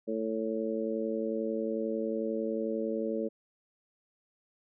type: harmonic tone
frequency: 111.1 Hz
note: A2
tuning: 17 cents sharp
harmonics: 2 / 3 / 4 / 5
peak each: -35 / -36 / -34 / -36 dBFS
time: 0.07-3.29 s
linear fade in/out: 20 ms
effects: none